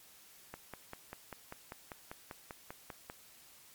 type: click train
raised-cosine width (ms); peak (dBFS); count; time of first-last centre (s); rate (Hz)
0.5; -28; 14; 0.54-3.099; 5.08
effects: white hiss -59 dBFS RMS until 3.74 s + MP3 96 kbps